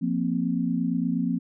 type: chord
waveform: sine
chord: F suspended fourth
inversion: none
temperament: equal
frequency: 174.61 / 233.1 / 261.6 Hz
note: F3 / Bb3 / C4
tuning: 0 / 0 / 0 cents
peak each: -27 dBFS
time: 0.01-1.39 s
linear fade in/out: 20 ms
effects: none